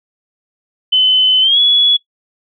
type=tone with pitch glide; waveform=sine; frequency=3035 to 3387 Hz; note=F#7 to G#7; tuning=+43 to +33 cents; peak=-7 dBFS; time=0.92-1.97 s; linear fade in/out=10 ms; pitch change=+190 cents; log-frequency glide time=1.41-1.59 s; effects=noise-tail reverb RT60 0.1 s tail -18 dB re dry